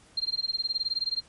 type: tone with tremolo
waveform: sine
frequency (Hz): 4186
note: C8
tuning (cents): 0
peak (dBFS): -23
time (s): 0.17-1.21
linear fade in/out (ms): 5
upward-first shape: sine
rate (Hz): 19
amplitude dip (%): 100
effects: pink hiss -57 dBFS RMS until 1.28 s + MP3 48 kbps